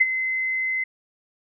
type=tone with ADSR envelope; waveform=sine; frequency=2053 Hz; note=C7; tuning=33 cents flat; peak=-11 dBFS; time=0-0.84 s; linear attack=12 ms; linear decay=31 ms; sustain=-11 dB; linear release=7 ms; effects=none